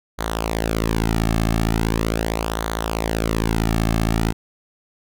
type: tone with flanger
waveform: sawtooth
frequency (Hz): 55.4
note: A1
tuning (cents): +13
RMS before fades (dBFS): -21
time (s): 0.18-4.33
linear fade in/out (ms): 20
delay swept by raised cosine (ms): 0.38 to 2.08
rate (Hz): 0.4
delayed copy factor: -0.7
effects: none